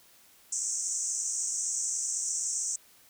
white band-pass noise, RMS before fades -32 dBFS, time 0.52-2.76 s, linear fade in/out 5 ms, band 5800 to 8300 Hz, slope 96 dB/octave, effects white hiss -59 dBFS RMS until 3.09 s

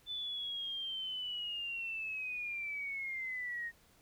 sine linear sweep, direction down, 3520 to 1849 Hz, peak -37 dBFS, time 0.06-3.72 s, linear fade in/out 50 ms, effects pink hiss -66 dBFS RMS until 4.01 s

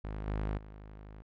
sawtooth tone with level steps, 52 Hz, G#1, 3 cents sharp, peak -33 / -28 / -43 dBFS, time 0.04-1.22 s, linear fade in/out 0 ms, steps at 0.27 / 0.57 s, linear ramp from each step 10 ms, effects low-pass 2000 Hz 12 dB/octave

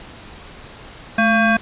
sine tone with frequency modulation, 687 Hz, F5, 29 cents flat, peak -12 dBFS, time 1.18-1.57 s, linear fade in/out 5 ms, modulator 904 Hz, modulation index 1.6, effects pink hiss -39 dBFS RMS until 1.61 s + resampled to 8000 Hz

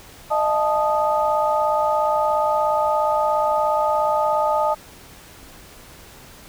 sine tone cluster, 612 / 669 / 873 / 1240 Hz, D#5 / E5 / A5 / D#6, -29 / +25 / -14 / -6 cents, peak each -21 / -29 / -20 / -24 dBFS, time 0.3-4.75 s, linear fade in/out 20 ms, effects pink hiss -44 dBFS RMS until 6.48 s

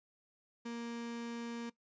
35% pulse tone, 234.4 Hz, A#3, 10 cents sharp, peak -38 dBFS, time 0.65-1.7 s, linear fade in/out 10 ms, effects noise-tail reverb RT60 0.1 s tail -18 dB re dry + resampled to 16000 Hz

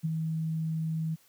sine tone with ADSR envelope, 160.2 Hz, E3, 49 cents flat, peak -24 dBFS, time 0.03-1.16 s, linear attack 22 ms, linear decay 18 ms, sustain -4 dB, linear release 23 ms, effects white hiss -63 dBFS RMS until 1.28 s + high-pass 80 Hz 12 dB/octave

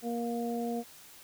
harmonic tone, 235.4 Hz, A#3, 17 cents sharp, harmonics 1 / 2 / 3, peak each -33 / -36 / -38 dBFS, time 0.02-0.84 s, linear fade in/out 50 ms, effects white hiss -53 dBFS RMS until 1.23 s

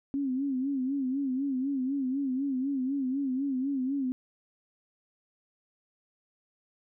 sine tone with vibrato, 268 Hz, C4, 42 cents sharp, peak -27 dBFS, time 0.14-4.12 s, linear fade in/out 0 ms, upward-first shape sine, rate 4 Hz, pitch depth 97 cents each way, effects none

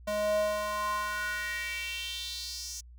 square tone with high-pass filter sweep, 209.1 Hz, G#3, 12 cents sharp, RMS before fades -33 dBFS, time 0.07-2.81 s, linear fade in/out 10 ms, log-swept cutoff 470 to 6200 Hz, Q 4.2, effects added 60 Hz sine -48 dBFS peak until 2.98 s

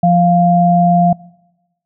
sine tone pair together, 174.61 / 698.4 Hz, F3 / F5, 0 / 0 cents, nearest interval 2 octaves, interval 2400 cents, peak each -10 dBFS, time 0.03-1.13 s, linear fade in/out 5 ms, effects noise-tail reverb RT60 1.0 s tail -24 dB re dry

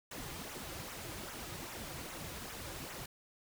pink noise with flanger, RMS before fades -45 dBFS, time 0.11-3.06 s, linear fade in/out 5 ms, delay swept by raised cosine 0.21 to 4.61 ms, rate 2.5 Hz, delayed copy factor -0.6, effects none

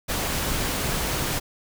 pink noise, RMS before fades -26 dBFS, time 0.08-1.4 s, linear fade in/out 20 ms, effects none

